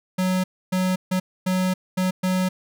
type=tone bursts at uneven times; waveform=square; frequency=185 Hz; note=F#3; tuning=in tune; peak=-20 dBFS; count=6; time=0.18-0.44 / 0.72-0.96 / 1.11-1.2 / 1.46-1.74 / 1.97-2.11 / 2.23-2.49 s; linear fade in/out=10 ms; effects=none